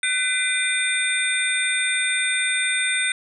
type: tone cluster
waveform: sine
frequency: 1511 / 2024 / 2398 / 3617 / 8660 Hz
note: F#6 / B6 / D7 / A7 / C#9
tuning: +36 / +42 / +36 / +47 / -41 cents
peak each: -26 dBFS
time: 0.03-3.12 s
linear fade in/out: 2 ms
effects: none